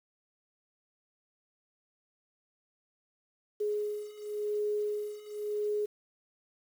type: beating tone pair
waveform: sine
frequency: 417.8 / 418.72 Hz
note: G#4 / G#4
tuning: +10 / +14 cents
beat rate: 0.92 Hz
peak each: -35 / -33 dBFS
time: 3.6-5.86 s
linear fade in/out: 10 ms
effects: 9-bit